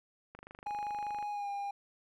click train, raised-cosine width 0.5 ms, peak -33 dBFS, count 23, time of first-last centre 0.35-1.226 s, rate 25.1 Hz
triangle tone with pitch glide, 829 to 804.9 Hz, G#5 to G5, -3 to +46 cents, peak -33 dBFS, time 0.66-1.71 s, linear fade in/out 5 ms, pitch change -51 cents, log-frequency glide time 1.31-1.49 s
effects none

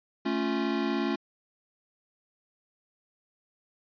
square chord, A augmented, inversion none, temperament equal, 220 / 277.2 / 349.2 Hz, A3 / C#4 / E#4, 0 / 0 / 0 cents, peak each -32 / -31 / -32 dBFS, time 0.25-1.16 s, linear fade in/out 10 ms, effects resampled to 11025 Hz

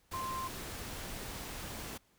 sine tone in noise, 1046.5 Hz, C6, in tune, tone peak -36 dBFS, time 0.13-0.48 s, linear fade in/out 10 ms, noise pink, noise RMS -43 dBFS, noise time 0.11-1.98 s, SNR +4 dB, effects pink hiss -70 dBFS RMS until 2.18 s

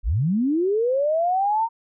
sine linear sweep, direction up, 34.65 to 931 Hz, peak -18 dBFS, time 0.03-1.69 s, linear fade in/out 50 ms, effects none

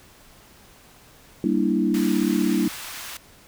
sine chord, E half-diminished seventh, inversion first, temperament equal, 196 / 233.1 / 293.7 / 329.6 Hz, G3 / Bb3 / D4 / E4, 0 / 0 / 0 / 0 cents, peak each -24 dBFS, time 1.44-2.68 s, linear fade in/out 2 ms
pink high-pass noise, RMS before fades -36 dBFS, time 1.94-3.17 s, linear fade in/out 2 ms, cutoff 1200 Hz, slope 12 dB/octave
effects pink hiss -51 dBFS RMS until 3.47 s

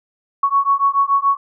sine beating tone pair, 1108.7 / 1115.7 Hz, C#6 / C#6, 0 / +11 cents, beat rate 7 Hz, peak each -16 dBFS, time 0.43-1.37 s, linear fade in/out 5 ms, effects none

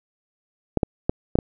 clicks, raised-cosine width 2 ms, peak -5 dBFS, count 5, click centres 0.773 / 0.832 / 1.095 / 1.355 / 1.388 s, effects none

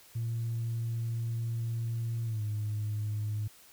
sine tone with pitch glide, 115.5 to 105.91 Hz, A#2 to G#2, -16 to +34 cents, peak -29 dBFS, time 0.15-3.48 s, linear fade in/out 10 ms, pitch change -150 cents, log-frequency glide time 2.25-2.42 s, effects tanh soft clip ceiling -27 dBFS + white hiss -57 dBFS RMS until 3.72 s

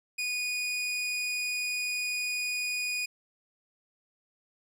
sawtooth tone, 2467 Hz, D#7, 15 cents flat, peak -26 dBFS, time 0.18-3.06 s, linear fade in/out 10 ms, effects low-pass 12000 Hz 12 dB/octave + 11-bit

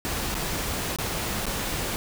pink noise with dropouts, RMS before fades -29 dBFS, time 0.05-1.96 s, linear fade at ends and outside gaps 0 ms, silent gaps 0.343-0.351 / 0.961-0.986 / 1.456-1.466 s, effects none

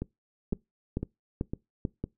two click trains, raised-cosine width 3 ms, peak -16 / -19 dBFS, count 4 / 5, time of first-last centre 0.53-1.852 / 0.02-2.04 s, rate 2.27 / 1.98 Hz, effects noise-tail reverb RT60 0.2 s tail -23 dB re dry

